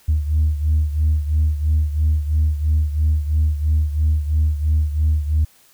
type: beating tone pair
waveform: sine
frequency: 75.9 / 78.9 Hz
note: D#2 / D#2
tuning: -42 / +25 cents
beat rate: 3 Hz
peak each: -15 / -20 dBFS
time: 0.08-5.45 s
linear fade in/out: 10 ms
effects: tanh soft clip ceiling -10 dBFS + white hiss -53 dBFS RMS until 5.73 s